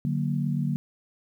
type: chord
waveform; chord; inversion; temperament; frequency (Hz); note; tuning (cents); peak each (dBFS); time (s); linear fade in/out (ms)
sine; D augmented; none; equal; 146.83 / 185 / 233.1; D3 / F#3 / A#3; 0 / 0 / 0; -26 / -30 / -30; 0.05-0.76; 0
effects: 10-bit